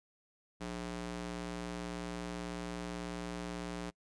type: tone with high-pass filter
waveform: square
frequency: 59.1 Hz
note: A#1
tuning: 24 cents sharp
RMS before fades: -41 dBFS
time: 0.6-3.91 s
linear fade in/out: 20 ms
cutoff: 160 Hz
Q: 0.77
effects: noise-tail reverb RT60 0.1 s tail -26 dB re dry + resampled to 22050 Hz